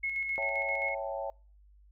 sine tone with tremolo, 2176 Hz, C#7, 33 cents flat, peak -29 dBFS, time 0.03-0.95 s, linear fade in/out 10 ms, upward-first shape square, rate 7.6 Hz, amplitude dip 35%
sine chord, A dominant seventh, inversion first, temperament equal, 554.4 / 659.3 / 784 / 880 Hz, C#5 / E5 / G5 / A5, 0 / 0 / 0 / 0 cents, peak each -36 / -38 / -40 / -41 dBFS, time 0.38-1.3 s, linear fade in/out 0 ms
effects noise-tail reverb RT60 0.4 s tail -26 dB re dry + added 50 Hz sine -56 dBFS peak until 1.91 s

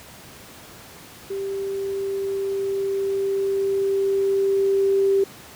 sine tone with level ramp, 392 Hz, G4, in tune, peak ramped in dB -25 to -15 dBFS, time 1.3-5.24 s, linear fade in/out 5 ms, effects pink hiss -43 dBFS RMS until 5.55 s + high-pass 80 Hz 12 dB/octave

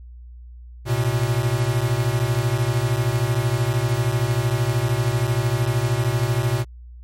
square beating tone pair, 114.4 / 127.4 Hz, A#2 / C3, -32 / -46 cents, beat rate 13 Hz, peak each -22 dBFS, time 0.85-6.65 s, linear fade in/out 50 ms, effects added 60 Hz sine -37 dBFS peak until 7.03 s + MP3 64 kbps

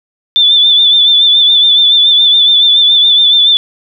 sine tone with vibrato, 3520 Hz, A7, in tune, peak -4 dBFS, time 0.36-3.57 s, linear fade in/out 0 ms, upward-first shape sine, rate 7.1 Hz, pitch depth 44 cents each way, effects none

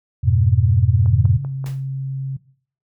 sine chord, F diminished, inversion none, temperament equal, 87.31 / 103.83 / 123.47 Hz, F2 / Ab2 / Cb3, 0 / 0 / 0 cents, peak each -17 dBFS, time 0.23-1.38 s, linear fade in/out 20 ms
click train, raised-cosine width 1 ms, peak -24 dBFS, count 4, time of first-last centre 1.06-1.643 s, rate 5.15 Hz
sine tone with pitch glide, 148.5 to 134.61 Hz, D3 to C3, +20 to +50 cents, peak -22 dBFS, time 1.11-2.37 s, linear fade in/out 10 ms, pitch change -170 cents, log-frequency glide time 1.23-1.51 s
pink noise with exponential decay, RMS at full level -35 dBFS, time 1.66-1.86 s, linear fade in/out 0 ms, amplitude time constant 43 ms
effects noise-tail reverb RT60 0.5 s tail -17 dB re dry

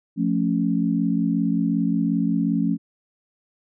sine chord, F augmented, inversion none, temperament equal, 174.61 / 220 / 277.2 Hz, F3 / A3 / C#4, 0 / 0 / 0 cents, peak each -23 dBFS, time 0.16-2.78 s, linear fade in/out 50 ms, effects none

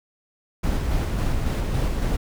brown noise with tremolo, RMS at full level -22 dBFS, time 0.63-2.17 s, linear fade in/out 10 ms, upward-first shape square, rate 3.6 Hz, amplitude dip 25%, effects none

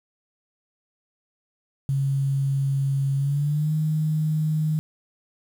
sine tone with pitch glide, 137.3 to 155.01 Hz, C#3 to D#3, -16 to -6 cents, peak -20 dBFS, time 1.89-4.79 s, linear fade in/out 0 ms, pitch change +210 cents, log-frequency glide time 3.16-3.73 s, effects 8-bit

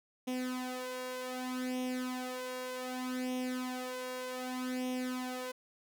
sawtooth tone with flanger, 253.6 Hz, B3, 46 cents sharp, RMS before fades -38 dBFS, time 0.27-5.52 s, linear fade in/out 10 ms, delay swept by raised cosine 0.33 to 2.13 ms, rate 0.65 Hz, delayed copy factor +0.75, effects none

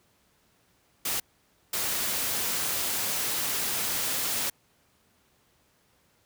white noise bursts at uneven times, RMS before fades -29 dBFS, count 2, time 1.05-1.2 / 1.73-4.5 s, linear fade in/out 5 ms, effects pink hiss -66 dBFS RMS until 6.25 s + high-pass 60 Hz 12 dB/octave

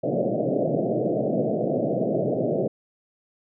white band-pass noise, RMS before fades -24 dBFS, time 0.03-2.68 s, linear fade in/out 10 ms, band 120 to 680 Hz, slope 96 dB/octave, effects none

